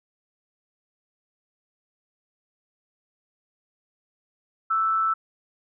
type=tone with amplitude modulation; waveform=sine; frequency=1322 Hz; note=E6; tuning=5 cents sharp; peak=-18 dBFS; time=4.7-5.14 s; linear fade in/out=10 ms; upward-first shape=sine; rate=187 Hz; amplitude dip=40%; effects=none